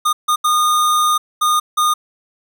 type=tone bursts at uneven times; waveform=square; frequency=1224 Hz; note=D#6; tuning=29 cents flat; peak=-13 dBFS; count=5; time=0.05-0.13 / 0.28-0.36 / 0.44-1.18 / 1.41-1.6 / 1.77-1.94 s; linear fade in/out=10 ms; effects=none